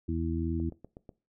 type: harmonic tone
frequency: 82.41 Hz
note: E2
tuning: in tune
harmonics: 1 / 2 / 3 / 4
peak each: -32 / -37 / -35 / -34 dBFS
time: 0.08-0.7 s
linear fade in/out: 10 ms
type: click train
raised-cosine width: 2 ms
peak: -32 dBFS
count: 5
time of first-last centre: 0.6-1.092 s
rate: 8.13 Hz
effects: noise-tail reverb RT60 0.3 s tail -20 dB re dry